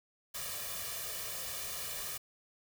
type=noise with comb filter; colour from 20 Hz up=white; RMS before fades=-40 dBFS; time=0.34-2.18 s; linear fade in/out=10 ms; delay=1.7 ms; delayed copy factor=+0.75; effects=none